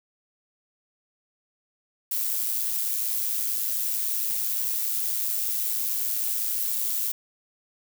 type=noise with amplitude modulation; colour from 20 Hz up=violet; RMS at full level=-25 dBFS; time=2.11-7.12 s; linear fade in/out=5 ms; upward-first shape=sine; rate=111 Hz; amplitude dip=45%; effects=none